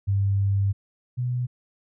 sine tone pair in turn, 99 / 123.94 Hz, G2 / B2, +18 / +7 cents, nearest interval major third, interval 389 cents, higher second, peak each -19 / -23 dBFS, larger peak first, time 0.07-0.73 / 1.17-1.47 s, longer first, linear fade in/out 20 ms, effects none

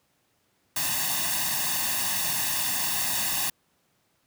white noise with comb filter, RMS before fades -27 dBFS, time 0.76-3.5 s, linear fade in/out 5 ms, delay 1.1 ms, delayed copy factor +0.85, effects pink hiss -69 dBFS RMS until 4.26 s + high-pass 100 Hz 12 dB/octave

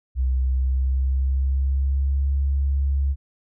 sine tone with pitch glide, 64.4 to 69.02 Hz, C2 to C#2, -27 to -7 cents, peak -18 dBFS, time 0.15-3.16 s, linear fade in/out 50 ms, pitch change +120 cents, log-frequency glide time 0.41-2.29 s, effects none

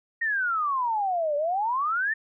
sine exponential two-way sweep, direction down then up, 1879 to 570 to 1836 Hz, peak -23 dBFS, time 0.21-2.14 s, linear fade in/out 10 ms, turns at 1.36 s, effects none

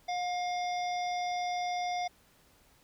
harmonic tone with a mistuned harmonic, 709 Hz, F5, 26 cents sharp, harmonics 1 / 3 / 5 / 7 / 8, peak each -31 / -41 / -45 / -48 / -49 dBFS, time 0.08-2.08 s, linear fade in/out 10 ms, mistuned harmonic 1, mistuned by +16 cents, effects pink hiss -64 dBFS RMS until 2.83 s

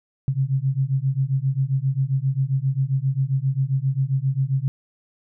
sine beating tone pair, 130.81 / 138.31 Hz, C3 / C#3, 0 / -4 cents, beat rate 7.5 Hz, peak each -22 dBFS, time 0.28-4.68 s, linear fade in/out 0 ms, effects none

